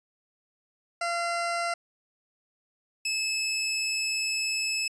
20% pulse tone pair in turn, 686 / 2603 Hz, F5 / E7, -31 / -22 cents, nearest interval octave + major seventh, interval 2309 cents, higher second, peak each -22 dBFS, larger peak neither, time 1.01-1.74 / 3.05-4.88 s, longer second, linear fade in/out 5 ms, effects resampled to 22050 Hz

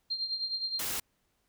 sine tone with tremolo, 4186 Hz, C8, in tune, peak -28 dBFS, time 0.1-0.81 s, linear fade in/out 10 ms, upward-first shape triangle, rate 9.6 Hz, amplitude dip 75%
white noise, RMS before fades -34 dBFS, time 0.79-1 s, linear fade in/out 5 ms
effects pink hiss -75 dBFS RMS until 1.48 s

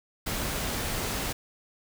pink noise, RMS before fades -31 dBFS, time 0.26-1.33 s, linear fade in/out 10 ms, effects none

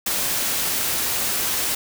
white noise, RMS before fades -23 dBFS, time 0.06-1.75 s, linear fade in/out 5 ms, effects none

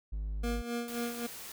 triangle tone, 51.91 Hz, G#1, in tune, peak -31 dBFS, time 0.12-0.62 s, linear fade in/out 10 ms
25% pulse tone with tremolo, 237.1 Hz, A#3, 30 cents sharp, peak -28 dBFS, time 0.43-1.27 s, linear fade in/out 10 ms, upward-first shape sine, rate 3.8 Hz, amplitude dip 65%
white noise, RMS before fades -45 dBFS, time 0.88-1.52 s, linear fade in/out 2 ms
effects none

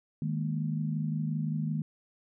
sine chord, D# suspended fourth, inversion none, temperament equal, 155.56 / 207.7 / 233.1 Hz, D#3 / G#3 / A#3, 0 / 0 / 0 cents, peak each -30 / -36 / -36 dBFS, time 0.22-1.82 s, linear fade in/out 2 ms, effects none

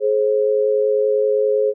sine tone pair together, 423.8 / 534 Hz, G#4 / C5, +35 / +35 cents, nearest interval major third, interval 400 cents, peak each -16 / -18 dBFS, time 0-1.74 s, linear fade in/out 50 ms, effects none

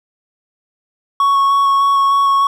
triangle tone with vibrato, 1108.7 Hz, C#6, in tune, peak -8 dBFS, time 1.2-2.47 s, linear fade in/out 2 ms, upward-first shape square, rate 3.3 Hz, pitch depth 8 cents each way, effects none

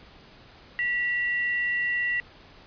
sine tone pair together, 1947 / 2753 Hz, B6 / F7, -25 / -25 cents, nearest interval tritone, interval 600 cents, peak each -24 / -34 dBFS, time 0.79-2.2 s, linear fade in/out 0 ms, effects pink hiss -51 dBFS RMS until 2.66 s + resampled to 11025 Hz

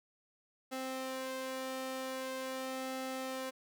sawtooth tone with flanger, 261.6 Hz, C4, in tune, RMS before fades -40 dBFS, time 0.71-3.51 s, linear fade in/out 20 ms, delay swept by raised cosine 1.5 to 2.18 ms, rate 0.44 Hz, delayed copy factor +0.6, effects none

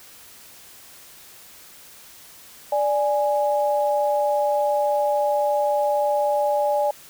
sine tone pair together, 587.3 / 830.6 Hz, D5 / G#5, 0 / 0 cents, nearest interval tritone, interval 600 cents, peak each -20 / -22 dBFS, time 2.72-6.91 s, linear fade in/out 5 ms, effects white hiss -46 dBFS RMS until 7.09 s

